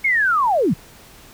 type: linear sweep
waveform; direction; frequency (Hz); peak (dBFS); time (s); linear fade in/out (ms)
sine; down; 2217 to 123.47; -14; 0.04-0.74; 10
effects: pink hiss -45 dBFS RMS until 1.33 s